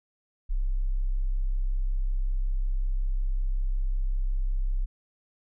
sine tone, 32.7 Hz, C1, in tune, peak -23 dBFS, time 0.49-4.86 s, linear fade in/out 20 ms, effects none

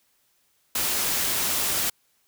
white noise, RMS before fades -25 dBFS, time 0.75-1.9 s, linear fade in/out 5 ms, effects white hiss -67 dBFS RMS until 2.27 s

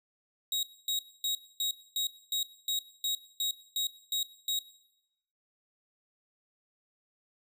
sawtooth tone bursts, 3800 Hz, A#7, 33 cents sharp, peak -26 dBFS, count 12, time 0.52-4.59 s, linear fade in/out 2 ms, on 110 ms, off 250 ms, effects noise-tail reverb RT60 0.9 s tail -18 dB re dry

